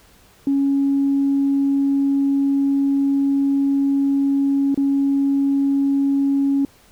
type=tone with dropouts; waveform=sine; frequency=277.2 Hz; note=C#4; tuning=in tune; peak=-14 dBFS; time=0.47-6.65 s; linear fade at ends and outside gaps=2 ms; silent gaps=4.745-4.775 s; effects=tanh soft clip ceiling -10 dBFS + pink hiss -52 dBFS RMS until 6.91 s